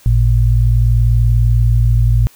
sine tone pair together, 54.08 / 114.6 Hz, A1 / A#2, -29 / -29 cents, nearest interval octave + minor second, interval 1300 cents, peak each -11 dBFS, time 0.06-2.27 s, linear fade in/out 0 ms, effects white hiss -46 dBFS RMS until 2.35 s

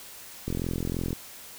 click train, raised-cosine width 3 ms, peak -17 dBFS, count 29, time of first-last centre 0.48-1.13 s, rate 43.1 Hz, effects white hiss -45 dBFS RMS until 1.58 s

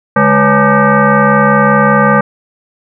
sine tone with frequency modulation, 493.9 Hz, B4, in tune, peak -5 dBFS, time 0.16-2.21 s, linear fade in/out 5 ms, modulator 351 Hz, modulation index 3.2, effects none

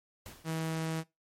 pink noise with exponential decay, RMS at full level -45 dBFS, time 0.26-0.7 s, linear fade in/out 0 ms, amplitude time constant 94 ms
sawtooth tone, 161.1 Hz, E3, 39 cents flat, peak -28 dBFS, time 0.44-1.04 s, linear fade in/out 50 ms
effects noise-tail reverb RT60 0.2 s tail -20 dB re dry + MP3 64 kbps

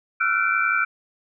sine tone cluster, 1333 / 1404 / 1510 / 2339 Hz, E6 / F6 / F#6 / D7, +19 / +9 / +35 / -8 cents, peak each -24 dBFS, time 0.2-0.85 s, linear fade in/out 10 ms, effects none

